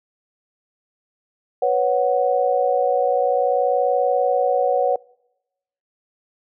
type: chord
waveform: sine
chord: B suspended second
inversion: none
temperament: equal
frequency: 493.9 / 554.4 / 740 Hz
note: B4 / C#5 / F#5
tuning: 0 / 0 / 0 cents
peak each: -20 dBFS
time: 1.62-4.96 s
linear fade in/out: 5 ms
effects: noise-tail reverb RT60 0.9 s tail -25 dB re dry